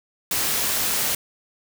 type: noise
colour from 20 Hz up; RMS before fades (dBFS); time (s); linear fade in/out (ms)
white; -23; 0.31-1.15; 2
effects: none